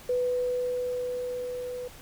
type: tone with level ramp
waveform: sine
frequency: 496.2 Hz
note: B4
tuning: 8 cents sharp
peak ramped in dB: -23 to -33 dBFS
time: 0.09-1.88 s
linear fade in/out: 5 ms
effects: pink hiss -49 dBFS RMS until 2.01 s

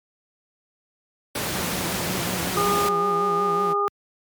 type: noise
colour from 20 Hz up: pink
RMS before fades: -26 dBFS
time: 1.35-2.89 s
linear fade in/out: 5 ms
type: tone with vibrato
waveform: sawtooth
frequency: 179.1 Hz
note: F3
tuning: 44 cents sharp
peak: -26 dBFS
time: 1.54-3.74 s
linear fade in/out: 20 ms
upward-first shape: sine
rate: 5.4 Hz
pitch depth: 110 cents each way
type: harmonic tone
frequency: 406.8 Hz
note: G#4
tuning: 36 cents flat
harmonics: 1 / 2 / 3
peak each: -24 / -29 / -21 dBFS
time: 2.57-3.88 s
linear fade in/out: 0 ms
effects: high-pass 100 Hz 12 dB/octave + MP3 96 kbps

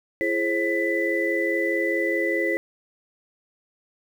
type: tone cluster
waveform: sine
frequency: 338.4 / 423.2 / 535 / 1992 Hz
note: E4 / G#4 / C5 / B6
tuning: +45 / +33 / +38 / +14 cents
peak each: -26 / -29 / -27 / -25 dBFS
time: 0.21-2.57 s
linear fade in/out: 0 ms
effects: 8-bit

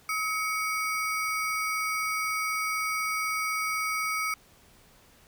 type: ring-modulated tone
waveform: square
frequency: 1760 Hz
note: A6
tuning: in tune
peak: -25 dBFS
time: 0.09-4.34 s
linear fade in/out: 2 ms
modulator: 482 Hz
effects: pink hiss -58 dBFS RMS until 5.27 s

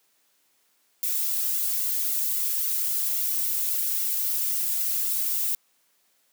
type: noise with flanger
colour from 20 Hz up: violet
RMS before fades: -26 dBFS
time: 1.03-5.55 s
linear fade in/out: 0 ms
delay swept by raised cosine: 1.4 to 2.4 ms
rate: 3.7 Hz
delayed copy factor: +0.9
effects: white hiss -67 dBFS RMS until 6.32 s + high-pass 200 Hz 12 dB/octave

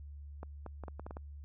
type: clicks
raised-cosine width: 1 ms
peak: -30 dBFS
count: 8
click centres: 0.431 / 0.663 / 0.837 / 0.882 / 0.996 / 1.065 / 1.109 / 1.169 s
effects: added 72 Hz sine -45 dBFS peak until 1.44 s

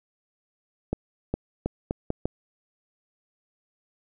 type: accelerating click train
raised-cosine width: 2 ms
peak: -12 dBFS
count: 6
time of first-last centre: 0.93-2.256 s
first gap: 410 ms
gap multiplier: 0.78
effects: none

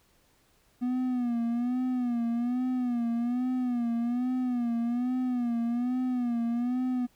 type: tone with vibrato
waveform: triangle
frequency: 243.5 Hz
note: B3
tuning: 24 cents flat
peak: -24 dBFS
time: 0.81-7.07 s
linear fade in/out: 20 ms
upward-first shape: sine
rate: 1.2 Hz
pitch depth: 79 cents each way
effects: pink hiss -66 dBFS RMS until 7.15 s

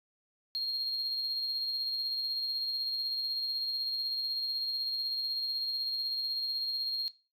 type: tone with tremolo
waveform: sine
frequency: 4239 Hz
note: C8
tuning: 22 cents sharp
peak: -28 dBFS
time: 0.55-7.08 s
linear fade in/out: 0 ms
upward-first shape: sine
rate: 16 Hz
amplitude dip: 40%
effects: noise-tail reverb RT60 0.3 s tail -18 dB re dry + tanh soft clip ceiling -28 dBFS

